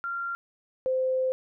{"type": "tone pair in turn", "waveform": "sine", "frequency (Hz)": [1383, 518], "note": ["F6", "C5"], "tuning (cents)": [-17, -17], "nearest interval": "octave + perfect fourth", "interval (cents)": 1700, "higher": "first", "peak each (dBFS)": [-29, -23], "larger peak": "second", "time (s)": [[0.04, 0.35], [0.86, 1.32]], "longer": "second", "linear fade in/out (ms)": 0, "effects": []}